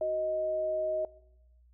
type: tone pair together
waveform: sine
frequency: 372 / 625.6 Hz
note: F#4 / D#5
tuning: +9 / +9 cents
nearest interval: major sixth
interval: 900 cents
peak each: -39 / -28 dBFS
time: 0.01-1.05 s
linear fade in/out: 2 ms
effects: noise-tail reverb RT60 0.9 s tail -22 dB re dry + added 60 Hz sine -58 dBFS peak until 1.73 s